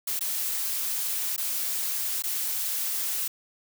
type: noise with dropouts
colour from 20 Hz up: blue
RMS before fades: -29 dBFS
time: 0.07-3.28 s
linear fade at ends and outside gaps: 5 ms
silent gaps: 0.193-0.208 / 1.364-1.378 / 2.223-2.237 s
effects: none